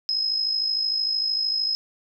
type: tone with amplitude modulation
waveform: sine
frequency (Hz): 5120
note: D#8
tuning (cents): +49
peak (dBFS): -19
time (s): 0.09-1.75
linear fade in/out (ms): 0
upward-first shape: sine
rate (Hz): 53.2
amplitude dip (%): 55
effects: 10-bit